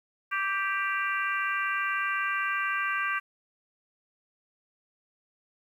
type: harmonic tone with a mistuned harmonic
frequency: 393.5 Hz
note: G4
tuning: 7 cents sharp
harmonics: 3 / 4 / 5 / 6 / 7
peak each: -31 / -30 / -35 / -36 / -37 dBFS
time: 0.31-3.2 s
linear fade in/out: 20 ms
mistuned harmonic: 3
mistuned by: -21 cents
effects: 10-bit